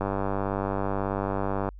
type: click train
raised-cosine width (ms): 1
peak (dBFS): -14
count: 166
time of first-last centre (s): 0.01-1.689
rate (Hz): 98.3
effects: added 48 Hz sine -41 dBFS peak until 1.79 s